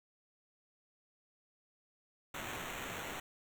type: noise with sample-and-hold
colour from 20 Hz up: blue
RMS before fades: -43 dBFS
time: 2.34-3.2 s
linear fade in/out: 5 ms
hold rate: 4900 Hz
effects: none

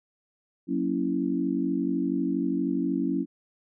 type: chord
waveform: sine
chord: F# dominant seventh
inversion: none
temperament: equal with one note detuned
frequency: 184.14 / 233.1 / 277.2 / 329.6 Hz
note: F#3 / A#3 / C#4 / E4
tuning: -8 / 0 / 0 / 0 cents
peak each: -31 / -32 / -27 / -30 dBFS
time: 0.67-3.26 s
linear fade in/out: 50 ms
effects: none

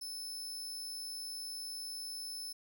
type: tone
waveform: sawtooth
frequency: 5260 Hz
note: E8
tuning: 5 cents flat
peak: -38 dBFS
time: 0.01-2.53 s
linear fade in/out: 10 ms
effects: none

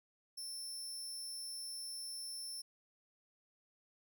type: tone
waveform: 25% pulse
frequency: 5360 Hz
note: E8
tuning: 28 cents sharp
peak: -38 dBFS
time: 0.37-2.62 s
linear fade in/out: 10 ms
effects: none

